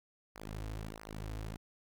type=tone with flanger; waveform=sawtooth; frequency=53.4 Hz; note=G#1; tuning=49 cents sharp; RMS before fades=-43 dBFS; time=0.35-1.57 s; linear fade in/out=10 ms; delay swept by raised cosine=0.27 to 5.27 ms; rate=1.5 Hz; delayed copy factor=-0.9; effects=none